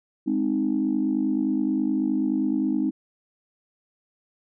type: chord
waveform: sine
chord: Ab major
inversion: none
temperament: equal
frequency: 207.7 / 261.6 / 311.1 Hz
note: Ab3 / C4 / Eb4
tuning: 0 / 0 / 0 cents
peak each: -27 / -24 / -24 dBFS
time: 0.26-2.91 s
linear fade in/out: 20 ms
effects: tanh soft clip ceiling -13 dBFS